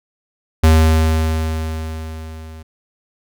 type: tone with level ramp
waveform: square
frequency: 79.6 Hz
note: D#2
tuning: 40 cents sharp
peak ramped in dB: -7 to -34 dBFS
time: 0.63-2.63 s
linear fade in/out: 10 ms
effects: none